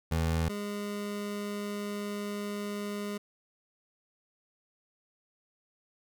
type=tone pair in turn; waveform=25% pulse; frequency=81.7 / 205.3 Hz; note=E2 / G#3; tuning=-15 / -20 cents; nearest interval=octave + major third; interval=1595 cents; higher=second; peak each=-23 / -30 dBFS; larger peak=first; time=0.11-0.49 / 0.49-3.18 s; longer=second; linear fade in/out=10 ms; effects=none